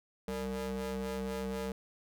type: ring-modulated tone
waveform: 35% pulse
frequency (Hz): 130.81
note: C3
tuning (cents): 0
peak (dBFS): -30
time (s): 0.28-1.72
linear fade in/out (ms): 2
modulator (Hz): 325
effects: none